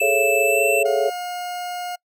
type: tone with pitch glide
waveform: square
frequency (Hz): 2637 to 2674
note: E7 to E7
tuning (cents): 0 to +24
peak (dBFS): -20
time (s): 0-0.83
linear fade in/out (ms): 5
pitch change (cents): +24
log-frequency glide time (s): 0.44-0.64
type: chord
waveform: sine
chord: A major seventh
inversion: third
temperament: equal with one note detuned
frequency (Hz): 415.3 / 440 / 554.4 / 674.3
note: G#4 / A4 / C#5 / E5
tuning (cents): 0 / 0 / 0 / +39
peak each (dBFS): -23 / -23 / -21 / -23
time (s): 0.01-1.1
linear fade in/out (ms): 10
type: tone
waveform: 40% pulse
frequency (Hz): 714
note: F5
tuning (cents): +38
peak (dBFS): -26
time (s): 0.85-1.96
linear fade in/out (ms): 10
effects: noise-tail reverb RT60 0.1 s tail -26 dB re dry